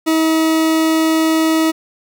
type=tone; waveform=40% pulse; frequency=320 Hz; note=D#4; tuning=49 cents sharp; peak=-11 dBFS; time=0.06-1.72 s; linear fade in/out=20 ms; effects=none